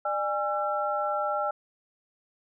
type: tone cluster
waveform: sine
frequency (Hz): 599 / 818 / 1349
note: D5 / G#5 / E6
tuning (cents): +34 / -26 / +40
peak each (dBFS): -30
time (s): 0.05-1.51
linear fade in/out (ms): 5
effects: none